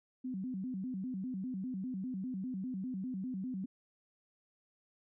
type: tone with vibrato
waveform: sine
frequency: 220 Hz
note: A3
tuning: in tune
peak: -36 dBFS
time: 0.24-3.66 s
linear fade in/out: 10 ms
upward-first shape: square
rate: 5 Hz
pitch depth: 260 cents each way
effects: none